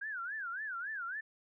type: tone with vibrato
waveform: sine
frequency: 1551 Hz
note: G6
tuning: 19 cents flat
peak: -37 dBFS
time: 0.01-1.21 s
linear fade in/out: 10 ms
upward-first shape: sine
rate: 3.6 Hz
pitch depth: 230 cents each way
effects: none